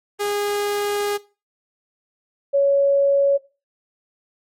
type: tone pair in turn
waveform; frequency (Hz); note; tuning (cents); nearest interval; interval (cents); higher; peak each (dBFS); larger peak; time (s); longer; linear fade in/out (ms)
sawtooth / sine; 410 / 558.5; G#4 / C#5; -22 / +13; perfect fourth; 535; second; -17 / -13; second; 0.19-1.18 / 2.53-3.38; first; 20
effects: noise-tail reverb RT60 0.3 s tail -18 dB re dry + MP3 64 kbps